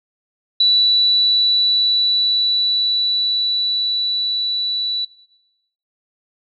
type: tone with level ramp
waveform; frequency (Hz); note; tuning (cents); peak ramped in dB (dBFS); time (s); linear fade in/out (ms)
sine; 3951; B7; 0; -10 to -18; 0.6-5.05; 5
effects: noise-tail reverb RT60 0.9 s tail -19 dB re dry